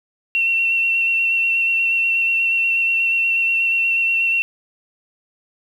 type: tone with vibrato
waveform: sine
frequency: 2714 Hz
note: E7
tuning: 50 cents sharp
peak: -15 dBFS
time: 0.35-4.42 s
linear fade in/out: 0 ms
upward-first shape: square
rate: 8.3 Hz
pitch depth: 13 cents each way
effects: 8-bit